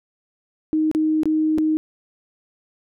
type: tone with dropouts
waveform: sine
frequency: 311.9 Hz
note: D#4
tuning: 4 cents sharp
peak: -16 dBFS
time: 0.73-1.77 s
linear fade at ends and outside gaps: 0 ms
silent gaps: 0.914-0.949 / 1.233-1.256 / 1.578-1.584 s
effects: none